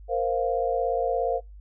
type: chord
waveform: sine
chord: Bb suspended second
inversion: none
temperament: equal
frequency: 466.2 / 523.3 / 698.5 Hz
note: Bb4 / C5 / F5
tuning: 0 / 0 / 0 cents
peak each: -27 dBFS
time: 0.08-1.41 s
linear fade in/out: 50 ms
effects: noise-tail reverb RT60 0.2 s tail -24 dB re dry + added 50 Hz sine -42 dBFS peak until 1.6 s

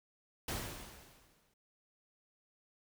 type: noise with exponential decay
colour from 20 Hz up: pink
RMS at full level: -37 dBFS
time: 0.48-1.54 s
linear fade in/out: 5 ms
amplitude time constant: 230 ms
effects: none

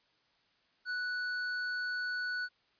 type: tone with hard clipping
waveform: sine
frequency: 1480 Hz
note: F#6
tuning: in tune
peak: -35 dBFS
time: 0.85-2.49 s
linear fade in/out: 50 ms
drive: 15 dB
effects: white hiss -71 dBFS RMS until 2.79 s + resampled to 11025 Hz

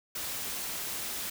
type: noise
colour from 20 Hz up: white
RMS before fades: -36 dBFS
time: 0.15-1.3 s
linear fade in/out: 5 ms
effects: none

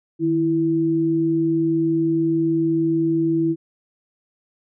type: tone pair together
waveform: sine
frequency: 155.56 / 329.1 Hz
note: D#3 / E4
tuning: 0 / -3 cents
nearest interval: octave + minor second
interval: 1297 cents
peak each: -25 / -17 dBFS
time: 0.19-3.56 s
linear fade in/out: 50 ms
effects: none

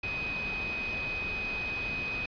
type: tone in noise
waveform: sine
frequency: 2511 Hz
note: D#7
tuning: 15 cents sharp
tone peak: -32 dBFS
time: 0.03-2.26 s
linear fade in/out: 5 ms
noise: pink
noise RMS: -39 dBFS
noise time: 0.03-2.26 s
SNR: +4 dB
effects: resampled to 11025 Hz

